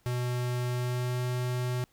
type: tone with pitch glide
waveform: square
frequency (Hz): 123.47 to 124.54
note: B2 to B2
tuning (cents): 0 to +15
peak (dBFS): -29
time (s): 0.06-1.84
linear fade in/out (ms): 0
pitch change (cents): +15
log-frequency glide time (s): 0.66-1.23
effects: pink hiss -67 dBFS RMS until 1.92 s